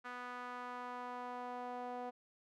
sawtooth tone with band-pass filter sweep, 246.9 Hz, B3, in tune, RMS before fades -45 dBFS, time 0.04-2.11 s, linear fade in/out 20 ms, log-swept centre 1400 to 690 Hz, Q 2.2, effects none

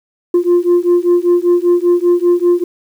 sine beating tone pair, 348.4 / 353.5 Hz, F4 / F4, -4 / +21 cents, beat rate 5.1 Hz, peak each -10 dBFS, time 0.34-2.64 s, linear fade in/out 5 ms, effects tanh soft clip ceiling -5 dBFS + 7-bit

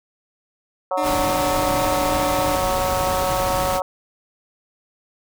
harmonic tone, 185 Hz, F#3, in tune, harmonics 3 / 4 / 5 / 6 / 7, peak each -23 / -25 / -27 / -29 / -30 dBFS, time 0.91-3.82 s, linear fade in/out 2 ms
20% pulse tone with vibrato, 297.7 Hz, D4, 24 cents sharp, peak -20 dBFS, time 0.97-2.57 s, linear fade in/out 10 ms, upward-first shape square, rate 3.6 Hz, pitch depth 16 cents each way
pink noise, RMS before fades -26 dBFS, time 1.02-3.81 s, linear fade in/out 50 ms
effects none

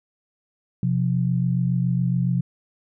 sine tone pair together, 128.4 / 175.57 Hz, C3 / F3, -32 / +9 cents, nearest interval perfect fourth, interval 541 cents, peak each -21 / -22 dBFS, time 0.83-2.41 s, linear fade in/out 2 ms, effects none

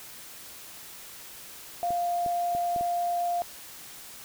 sine tone, 698.5 Hz, F5, in tune, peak -25 dBFS, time 1.83-3.42 s, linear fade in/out 0 ms
clicks, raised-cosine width 2 ms, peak -26 dBFS, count 5, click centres 1.906 / 2.262 / 2.55 / 2.762 / 2.81 s
effects white hiss -45 dBFS RMS until 4.24 s

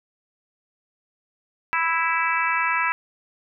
harmonic tone, 329.6 Hz, E4, in tune, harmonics 3 / 4 / 5 / 6 / 7 / 8, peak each -25 / -26 / -27 / -28 / -28 / -29 dBFS, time 1.73-2.92 s, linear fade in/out 0 ms, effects none

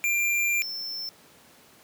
square tone pair in turn, 2379 / 5341 Hz, D7 / E8, +22 / +22 cents, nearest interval octave + major second, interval 1400 cents, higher second, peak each -23 / -32 dBFS, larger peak first, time 0.04-0.62 / 0.62-1.09 s, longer first, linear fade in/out 0 ms, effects pink hiss -54 dBFS RMS until 1.83 s + high-pass 150 Hz 12 dB/octave

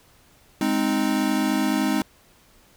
square chord, Ab major, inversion none, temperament equal, 207.7 / 261.6 / 311.1 Hz, Ab3 / C4 / Eb4, 0 / 0 / 0 cents, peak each -26 / -25 / -25 dBFS, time 0.61-2.02 s, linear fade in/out 2 ms, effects pink hiss -56 dBFS RMS until 2.76 s

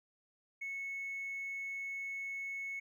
triangle tone with hard clipping, 2201 Hz, C#7, 13 cents flat, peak -38 dBFS, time 0.61-2.8 s, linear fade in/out 10 ms, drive 2 dB, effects none

